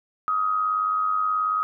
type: tone with amplitude modulation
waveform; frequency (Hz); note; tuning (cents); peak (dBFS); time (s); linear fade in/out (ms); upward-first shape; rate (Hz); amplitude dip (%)
sine; 1259; D#6; +20; -18; 0.28-1.63; 0; sine; 98.6; 55
effects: none